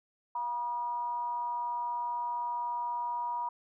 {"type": "tone with frequency modulation", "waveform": "sine", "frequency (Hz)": 961, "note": "B5", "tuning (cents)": -48, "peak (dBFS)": -31, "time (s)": [0.35, 3.49], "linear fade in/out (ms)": 5, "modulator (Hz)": 259, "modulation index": 0.31, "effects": []}